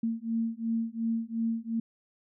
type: beating tone pair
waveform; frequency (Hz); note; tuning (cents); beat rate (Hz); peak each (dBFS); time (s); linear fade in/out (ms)
sine; 226.3 / 229.1; A3 / A#3; +49 / -30; 2.8; -31 / -31; 0.03-1.8; 5
effects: none